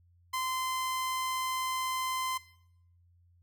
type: tone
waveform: sawtooth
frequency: 1034 Hz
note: C6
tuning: 21 cents flat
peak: -27 dBFS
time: 0.33-2.38 s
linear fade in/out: 10 ms
effects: noise-tail reverb RT60 0.7 s tail -18 dB re dry + added 87 Hz sine -61 dBFS peak until 3.42 s